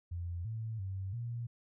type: tone with pitch steps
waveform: sine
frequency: 86.6 / 111.5 / 95.7 / 118.2 Hz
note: F2 / A2 / G2 / A#2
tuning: -14 / +23 / -41 / +24 cents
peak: -36 dBFS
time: 0.11-1.47 s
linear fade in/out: 10 ms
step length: 340 ms
effects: none